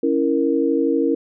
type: chord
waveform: sine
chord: A# diminished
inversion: first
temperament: equal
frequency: 277.2 / 329.6 / 466.2 Hz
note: C#4 / E4 / A#4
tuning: 0 / 0 / 0 cents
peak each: -20 dBFS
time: 0.03-1.15 s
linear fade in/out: 5 ms
effects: none